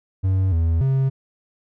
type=tone with pitch steps; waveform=triangle; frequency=94.8 / 82.4 / 133.9 Hz; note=F#2 / E2 / C3; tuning=+43 / 0 / +40 cents; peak=-14 dBFS; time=0.23-1.1 s; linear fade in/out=20 ms; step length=290 ms; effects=none